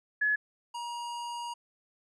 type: tone pair in turn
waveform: sine / square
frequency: 1700 / 950.2 Hz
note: G#6 / A#5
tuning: +40 / +33 cents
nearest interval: minor seventh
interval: 1007 cents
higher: first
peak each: -24 / -36 dBFS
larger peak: first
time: 0.21-0.36 / 0.74-1.54 s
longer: second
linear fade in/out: 10 ms
effects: resampled to 22050 Hz